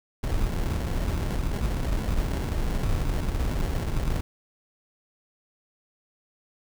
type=noise with sample-and-hold; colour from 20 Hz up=brown; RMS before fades=-26 dBFS; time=0.23-4.21 s; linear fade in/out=5 ms; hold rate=1225 Hz; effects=none